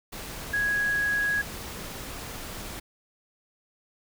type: tone in noise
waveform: sine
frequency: 1661.2 Hz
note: G#6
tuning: in tune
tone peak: -23 dBFS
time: 0.53-1.42 s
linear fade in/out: 10 ms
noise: pink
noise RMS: -38 dBFS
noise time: 0.12-2.8 s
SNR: +12 dB
effects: none